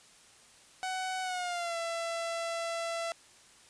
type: tone with pitch glide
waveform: sawtooth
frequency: 748 to 670.3 Hz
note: F#5 to E5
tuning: +19 to +29 cents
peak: -29 dBFS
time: 0.83-3.12 s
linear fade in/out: 0 ms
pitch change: -190 cents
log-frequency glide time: 1.22-1.77 s
effects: white hiss -58 dBFS RMS until 3.69 s + resampled to 22050 Hz